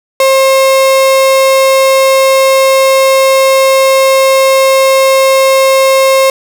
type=tone; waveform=35% pulse; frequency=534 Hz; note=C5; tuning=35 cents sharp; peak=-3 dBFS; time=0.2-6.3 s; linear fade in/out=2 ms; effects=none